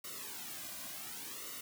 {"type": "noise with flanger", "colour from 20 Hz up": "white", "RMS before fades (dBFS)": -45, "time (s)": [0.04, 1.61], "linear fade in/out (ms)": 5, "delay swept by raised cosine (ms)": [1.2, 2.3], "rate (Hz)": 0.68, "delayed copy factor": -0.8, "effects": []}